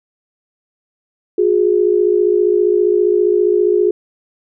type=tone pair together; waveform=sine; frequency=360.3 / 415.3 Hz; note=F#4 / G#4; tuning=-46 / 0 cents; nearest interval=major second; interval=246 cents; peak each=-13 dBFS; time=1.38-3.91 s; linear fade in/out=5 ms; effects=none